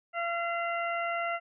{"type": "harmonic tone with a mistuned harmonic", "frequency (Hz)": 683, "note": "F5", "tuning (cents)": -39, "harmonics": [1, 2, 3, 4], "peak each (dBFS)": [-32, -34, -36, -41], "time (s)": [0.13, 1.4], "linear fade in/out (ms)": 50, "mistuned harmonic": 4, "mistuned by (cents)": 25, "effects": []}